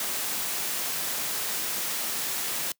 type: noise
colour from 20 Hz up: white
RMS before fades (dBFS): -30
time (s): 0-2.72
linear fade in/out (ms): 2
effects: noise-tail reverb RT60 0.1 s tail -23 dB re dry + high-pass 150 Hz 12 dB/octave